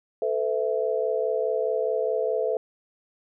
sine chord, A suspended second, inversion none, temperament equal with one note detuned, 440 / 504.8 / 659.3 Hz, A4 / B4 / E5, 0 / +38 / 0 cents, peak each -26 / -27 / -28 dBFS, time 0.22-2.57 s, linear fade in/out 2 ms, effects none

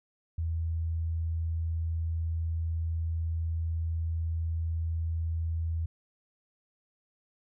sine tone, 82 Hz, E2, 9 cents flat, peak -28 dBFS, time 0.38-5.86 s, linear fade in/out 5 ms, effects none

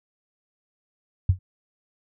sine tone with exponential decay, 92 Hz, F#2, 9 cents flat, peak -11 dBFS, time 1.29-1.39 s, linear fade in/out 5 ms, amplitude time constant 21 ms, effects none

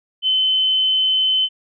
sine tone, 3054 Hz, G7, 46 cents flat, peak -14 dBFS, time 0.22-1.49 s, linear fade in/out 50 ms, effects none

